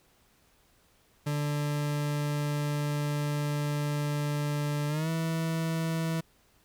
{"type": "tone with pitch glide", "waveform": "40% pulse", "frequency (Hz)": [146.9, 163], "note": ["D3", "E3"], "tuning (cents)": [1, -19], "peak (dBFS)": -27, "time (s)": [1.26, 6.21], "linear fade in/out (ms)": 10, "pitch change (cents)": 180, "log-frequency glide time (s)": [4.88, 5.09], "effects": ["pink hiss -65 dBFS RMS until 6.64 s"]}